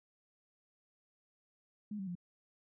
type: tone with pitch steps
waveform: sine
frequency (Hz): 209.3 / 192.5 / 176.2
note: G#3 / G3 / F3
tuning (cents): +14 / -31 / +16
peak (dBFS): -38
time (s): 1.91-2.153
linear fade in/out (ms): 5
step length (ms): 81
effects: none